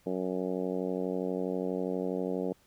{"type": "harmonic tone", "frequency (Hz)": 92.3, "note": "F#2", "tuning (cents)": -4, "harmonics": [2, 3, 4, 5, 6, 7, 8, 9], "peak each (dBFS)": [-36, -36, -37, -35, -39, -43, -49, -50], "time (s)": [0.06, 2.53], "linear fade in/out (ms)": 5, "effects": ["pink hiss -65 dBFS RMS until 2.66 s"]}